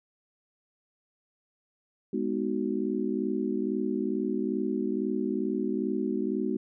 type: chord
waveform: sine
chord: G# minor seventh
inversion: none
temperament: just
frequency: 207.7 / 249.2 / 311.5 / 373.8 Hz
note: G#3 / B3 / D#4 / F#4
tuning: 0 / +16 / +2 / +18 cents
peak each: -32 dBFS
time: 2.13-6.57 s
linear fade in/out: 5 ms
effects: none